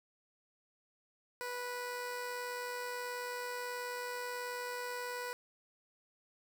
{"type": "tone with amplitude modulation", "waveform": "15% pulse", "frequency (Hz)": 491.4, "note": "B4", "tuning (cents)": -9, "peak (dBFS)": -31, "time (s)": [1.41, 5.33], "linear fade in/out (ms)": 0, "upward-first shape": "sine", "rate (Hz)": 98.5, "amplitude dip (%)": 25, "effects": []}